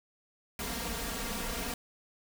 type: noise with comb filter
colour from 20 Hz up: pink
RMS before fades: -36 dBFS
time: 0.59-1.74 s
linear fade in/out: 2 ms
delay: 4.3 ms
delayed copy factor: +0.85
effects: none